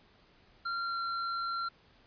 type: tone with pitch glide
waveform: square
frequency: 1379 to 1369.5 Hz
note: F6 to F6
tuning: -22 to -34 cents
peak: -33 dBFS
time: 0.65-1.69 s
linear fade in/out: 10 ms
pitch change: -12 cents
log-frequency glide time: 0.84-0.99 s
effects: pink hiss -63 dBFS RMS until 2.06 s + resampled to 11025 Hz